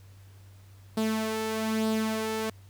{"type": "tone with flanger", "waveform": "sawtooth", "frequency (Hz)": 219.9, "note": "A3", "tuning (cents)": -1, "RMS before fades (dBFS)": -29, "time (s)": [0.97, 2.5], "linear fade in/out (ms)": 5, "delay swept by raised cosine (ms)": [0.22, 2.32], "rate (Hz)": 1.1, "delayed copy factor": 0.5, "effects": ["added 97 Hz sine -49 dBFS peak until 2.69 s", "pink hiss -61 dBFS RMS until 2.69 s"]}